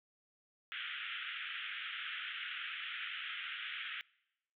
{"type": "band-pass noise", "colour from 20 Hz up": "white", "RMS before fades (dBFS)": -43, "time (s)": [0.72, 4.01], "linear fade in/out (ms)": 0, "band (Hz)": [1300, 3400], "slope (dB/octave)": 96, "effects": ["noise-tail reverb RT60 0.9 s tail -25 dB re dry"]}